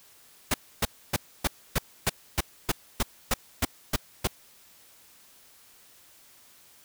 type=noise bursts; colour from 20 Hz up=pink; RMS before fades=-24 dBFS; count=13; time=0.51-4.273 s; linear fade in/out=5 ms; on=31 ms; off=280 ms; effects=white hiss -56 dBFS RMS until 6.84 s